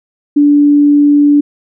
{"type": "tone", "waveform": "sine", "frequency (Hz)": 290.5, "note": "D4", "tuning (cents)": -19, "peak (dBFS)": -4, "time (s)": [0.36, 1.41], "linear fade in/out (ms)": 10, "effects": []}